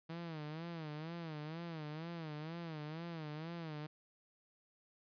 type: tone with vibrato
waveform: sawtooth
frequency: 160 Hz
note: D#3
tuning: 49 cents sharp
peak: -39 dBFS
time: 0.09-3.87 s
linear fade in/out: 10 ms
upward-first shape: sine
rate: 2.1 Hz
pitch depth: 120 cents each way
effects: resampled to 11025 Hz